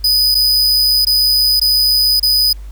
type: tone with dropouts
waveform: 45% pulse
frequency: 4983 Hz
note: D#8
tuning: 2 cents sharp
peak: -9 dBFS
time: 0.04-2.53 s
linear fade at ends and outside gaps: 5 ms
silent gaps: 0.346-0.35 / 1.05-1.068 / 1.598-1.614 / 2.198-2.228 s
effects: added 50 Hz sine -27 dBFS peak until 2.71 s + pink hiss -49 dBFS RMS until 2.71 s